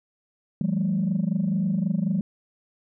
sine tone cluster, 166.1 / 191.5 / 215.4 Hz, E3 / G3 / A3, +13 / -40 / -37 cents, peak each -25 / -23 / -27 dBFS, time 0.61-2.21 s, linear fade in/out 2 ms, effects tanh soft clip ceiling -16 dBFS

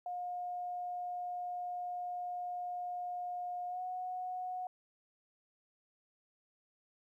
sine tone with pitch glide, 715 to 732.6 Hz, F5 to F#5, +41 to -17 cents, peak -37 dBFS, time 0.06-4.67 s, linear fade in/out 2 ms, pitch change +42 cents, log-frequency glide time 3.68-3.81 s, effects 13-bit

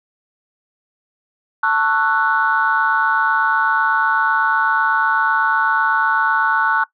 sine chord, F# minor seventh, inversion first, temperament just, 888 / 1110 / 1332 / 1480 Hz, A5 / C#6 / E6 / F#6, +16 / +2 / +18 / 0 cents, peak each -19 / -20 / -21 / -16 dBFS, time 1.63-6.84 s, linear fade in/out 5 ms, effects noise-tail reverb RT60 0.1 s tail -19 dB re dry + tanh soft clip ceiling -4 dBFS

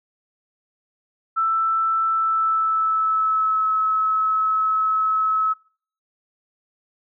sine tone with pitch glide, 1326 to 1292.7 Hz, E6 to E6, +10 to -34 cents, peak -17 dBFS, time 1.36-5.54 s, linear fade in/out 20 ms, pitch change -44 cents, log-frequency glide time 2.08-3.69 s, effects noise-tail reverb RT60 0.5 s tail -23 dB re dry

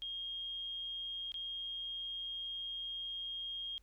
sine tone with dropouts, 3239 Hz, G#7, 44 cents flat, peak -39 dBFS, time 0.02-3.78 s, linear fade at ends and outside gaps 0 ms, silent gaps 1.319-1.342 s, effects added 50 Hz sine -63 dBFS peak until 3.82 s + pink hiss -75 dBFS RMS until 3.82 s

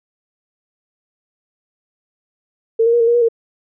sine tone with pitch steps, 452.5 / 465.3 / 475.1 / 459.1 / 472.9 / 479.7 / 460.1 Hz, A4 / A#4 / A#4 / A#4 / A#4 / A#4 / A#4, +48 / -3 / +33 / -26 / +25 / +50 / -23 cents, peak -10 dBFS, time 2.79-3.287 s, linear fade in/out 10 ms, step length 71 ms, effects none

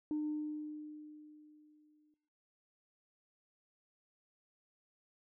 sine tone with exponential decay, 302.5 Hz, D#4, 49 cents flat, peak -31 dBFS, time 0.11-2.14 s, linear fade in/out 1 ms, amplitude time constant 440 ms, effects noise-tail reverb RT60 1.0 s tail -17 dB re dry + tanh soft clip ceiling -30 dBFS

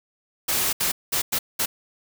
white noise bursts at uneven times, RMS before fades -23 dBFS, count 5, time 0.48-0.73 / 0.8-0.92 / 1.12-1.22 / 1.32-1.39 / 1.59-1.66 s, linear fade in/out 10 ms, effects none

